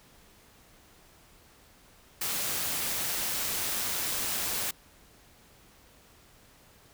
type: noise with amplitude modulation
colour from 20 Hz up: white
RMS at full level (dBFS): -30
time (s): 2.21-4.71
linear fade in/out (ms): 5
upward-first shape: sine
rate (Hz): 183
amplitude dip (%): 30
effects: pink hiss -58 dBFS RMS until 6.93 s